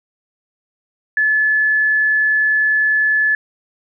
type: tone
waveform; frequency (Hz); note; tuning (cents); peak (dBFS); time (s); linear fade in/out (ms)
sine; 1725; A6; -35; -12; 1.17-3.35; 2
effects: none